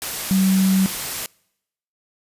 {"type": "tone in noise", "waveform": "sine", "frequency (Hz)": 190.6, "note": "G3", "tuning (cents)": -48, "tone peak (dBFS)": -14, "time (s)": [0.31, 0.86], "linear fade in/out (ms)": 0, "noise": "white", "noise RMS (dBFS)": -27, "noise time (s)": [0.02, 1.26], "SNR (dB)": 10, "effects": ["noise-tail reverb RT60 0.8 s tail -26 dB re dry", "resampled to 32000 Hz"]}